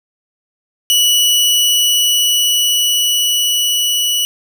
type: tone with level ramp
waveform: sawtooth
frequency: 2944 Hz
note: F#7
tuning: 9 cents flat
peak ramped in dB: -6 to -10 dBFS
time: 0.9-4.25 s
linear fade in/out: 0 ms
effects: none